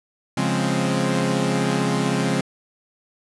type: chord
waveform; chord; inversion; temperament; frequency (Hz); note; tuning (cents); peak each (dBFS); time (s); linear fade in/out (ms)
sawtooth; Db major seventh; none; equal; 138.59 / 174.61 / 207.7 / 261.6; Db3 / F3 / Ab3 / C4; 0 / 0 / 0 / 0; -21; 0.37-2.41; 5
effects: resampled to 24000 Hz